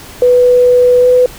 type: tone with pitch glide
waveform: sine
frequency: 494.5 to 499.7 Hz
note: B4 to B4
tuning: +2 to +20 cents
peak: -4 dBFS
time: 0.22-1.26 s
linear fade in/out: 2 ms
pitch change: +18 cents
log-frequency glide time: 1-1.08 s
effects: pink hiss -32 dBFS RMS until 1.38 s